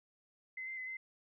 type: tone with pitch steps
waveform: sine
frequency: 2049 / 2083 / 2029 / 2066 Hz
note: C7 / C7 / B6 / C7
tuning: -37 / -8 / +46 / -22 cents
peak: -40 dBFS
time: 0.57-0.97 s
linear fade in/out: 5 ms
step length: 100 ms
effects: none